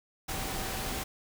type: tone in noise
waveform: sine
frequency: 768 Hz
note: G5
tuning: 36 cents flat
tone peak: -44 dBFS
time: 0.28-1.04 s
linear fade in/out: 10 ms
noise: pink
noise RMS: -35 dBFS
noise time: 0.28-1.04 s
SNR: -12 dB
effects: none